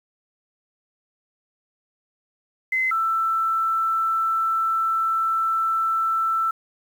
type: tone pair in turn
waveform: sine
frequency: 2052 / 1329.7 Hz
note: C7 / E6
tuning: -34 / +15 cents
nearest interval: minor sixth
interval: 751 cents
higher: first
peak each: -19 dBFS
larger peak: neither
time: 2.72-2.91 / 2.91-6.51 s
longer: second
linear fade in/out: 5 ms
effects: 8-bit